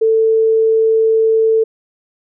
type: tone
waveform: sine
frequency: 444.8 Hz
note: A4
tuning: 19 cents sharp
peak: -9 dBFS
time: 0.01-1.64 s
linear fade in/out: 10 ms
effects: none